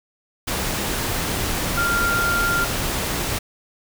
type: tone in noise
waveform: sine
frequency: 1393 Hz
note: F6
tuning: 5 cents flat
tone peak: -19 dBFS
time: 1.77-2.65 s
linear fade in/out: 10 ms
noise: pink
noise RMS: -24 dBFS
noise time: 0.47-3.39 s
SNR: +2 dB
effects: none